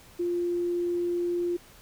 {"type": "tone", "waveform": "sine", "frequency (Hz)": 349.2, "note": "F4", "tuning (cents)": 0, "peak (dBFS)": -25, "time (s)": [0.19, 1.57], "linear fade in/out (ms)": 10, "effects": ["pink hiss -53 dBFS RMS until 1.81 s"]}